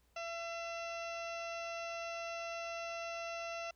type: harmonic tone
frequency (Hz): 674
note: E5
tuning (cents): +38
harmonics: 1 / 2 / 3 / 4 / 5 / 6 / 7 / 8 / 9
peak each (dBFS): -42 / -47 / -53 / -46 / -60 / -58 / -60 / -57 / -57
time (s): 0.16-3.71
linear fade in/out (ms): 5
effects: added 60 Hz sine -70 dBFS peak until 3.75 s + pink hiss -75 dBFS RMS until 3.75 s